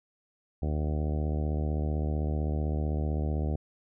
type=harmonic tone; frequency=75.7 Hz; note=D#2; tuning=47 cents flat; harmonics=1 / 2 / 3 / 4 / 5 / 6 / 7 / 8 / 9 / 10; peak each=-28 / -34 / -38 / -40 / -42 / -44 / -45 / -46 / -47 / -48 dBFS; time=0.62-3.56 s; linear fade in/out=5 ms; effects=none